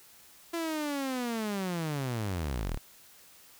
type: linear sweep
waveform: sawtooth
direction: down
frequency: 340.4 to 30.87 Hz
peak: -27 dBFS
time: 0.53-2.78 s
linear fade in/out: 10 ms
effects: white hiss -56 dBFS RMS until 3.59 s